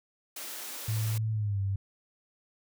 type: high-pass noise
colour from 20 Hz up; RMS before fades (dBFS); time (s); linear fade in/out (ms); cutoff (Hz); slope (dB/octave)
white; -40; 0.36-1.18; 5; 230; 48
type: tone with pitch glide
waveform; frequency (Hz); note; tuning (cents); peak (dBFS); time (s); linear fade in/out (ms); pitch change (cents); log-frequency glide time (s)
sine; 110 to 98; A2 to G2; 0 to 0; -27; 0.88-1.76; 5; -200; 1.32-1.6
effects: none